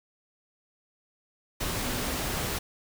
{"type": "tone in noise", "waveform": "sine", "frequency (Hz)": 246.9, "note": "B3", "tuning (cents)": 0, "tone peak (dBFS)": -39, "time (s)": [1.84, 2.18], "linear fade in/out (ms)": 10, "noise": "pink", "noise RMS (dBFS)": -31, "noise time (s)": [1.6, 2.59], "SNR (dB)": -11, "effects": []}